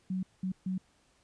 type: tone bursts at uneven times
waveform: sine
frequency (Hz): 186.6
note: F#3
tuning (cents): +15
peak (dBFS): -30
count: 3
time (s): 0.1-0.23 / 0.43-0.52 / 0.66-0.78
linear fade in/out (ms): 5
effects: pink hiss -68 dBFS RMS until 1.23 s + resampled to 22050 Hz